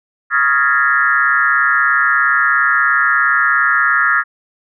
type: tone with frequency modulation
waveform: sine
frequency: 1529 Hz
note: G6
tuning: 44 cents flat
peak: -10 dBFS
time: 0.3-4.24 s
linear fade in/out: 50 ms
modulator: 137 Hz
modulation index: 2.3
effects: none